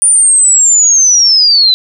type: linear sweep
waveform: sine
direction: down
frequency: 9397 to 3951 Hz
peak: -4 dBFS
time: 0.02-1.74 s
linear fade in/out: 0 ms
effects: none